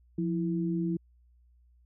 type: tone pair together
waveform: sine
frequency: 174.6 / 329.6 Hz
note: F3 / E4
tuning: 0 / 0 cents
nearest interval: major seventh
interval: 1100 cents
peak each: -29 / -31 dBFS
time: 0.18-0.97 s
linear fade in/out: 5 ms
effects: added 60 Hz sine -59 dBFS peak until 1.85 s